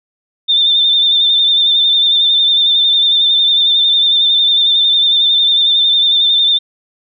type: tone with vibrato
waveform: sine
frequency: 3588 Hz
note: A7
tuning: 33 cents sharp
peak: -8 dBFS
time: 0.48-6.59 s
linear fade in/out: 20 ms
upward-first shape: sine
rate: 11 Hz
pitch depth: 37 cents each way
effects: none